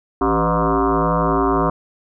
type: tone with frequency modulation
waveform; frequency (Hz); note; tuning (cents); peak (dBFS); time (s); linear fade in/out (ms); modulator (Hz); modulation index
sine; 387.7; G4; -19; -14; 0.21-1.7; 5; 111; 7.6
effects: none